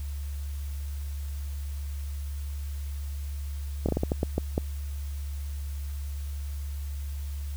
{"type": "slowing click train", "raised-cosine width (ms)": 2, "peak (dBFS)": -12, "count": 9, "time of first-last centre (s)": [3.86, 4.579], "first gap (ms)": 27, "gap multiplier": 1.33, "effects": ["added 71 Hz sine -31 dBFS peak until 7.56 s", "white hiss -51 dBFS RMS until 7.56 s"]}